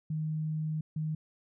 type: tone bursts at uneven times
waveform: sine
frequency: 155.7 Hz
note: D#3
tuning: 2 cents sharp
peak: -30 dBFS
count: 2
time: 0.1-0.81 / 0.96-1.15 s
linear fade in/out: 5 ms
effects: none